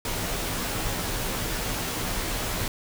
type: noise with comb filter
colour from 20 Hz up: pink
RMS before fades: -29 dBFS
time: 0.05-2.68 s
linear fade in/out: 2 ms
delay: 14 ms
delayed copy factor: -0.6
effects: none